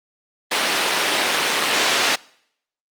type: band-pass noise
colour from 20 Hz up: white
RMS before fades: -19 dBFS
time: 0.51-2.16 s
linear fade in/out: 10 ms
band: 310 to 4000 Hz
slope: 12 dB/octave
effects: noise-tail reverb RT60 0.7 s tail -24 dB re dry + Opus 32 kbps